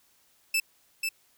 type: tone with echo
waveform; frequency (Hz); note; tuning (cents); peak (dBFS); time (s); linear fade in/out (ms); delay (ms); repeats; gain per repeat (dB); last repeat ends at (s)
sawtooth; 2637; E7; 0; -20; 0.54-0.6; 5; 490; 1; -4; 1.09
effects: white hiss -65 dBFS RMS until 1.37 s